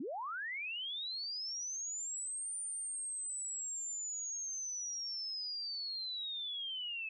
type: linear two-way sweep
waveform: sine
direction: up then down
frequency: 220 to 9130 to 2576 Hz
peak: -38 dBFS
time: 0-7.09 s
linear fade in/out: 5 ms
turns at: 2.57 s
effects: none